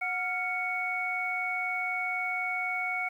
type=tone cluster; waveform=sine; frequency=734 / 1392 / 2224 Hz; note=F#5 / F6 / C#7; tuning=-14 / -6 / +5 cents; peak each=-35 / -38 / -30 dBFS; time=0.01-3.09 s; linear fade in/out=10 ms; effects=10-bit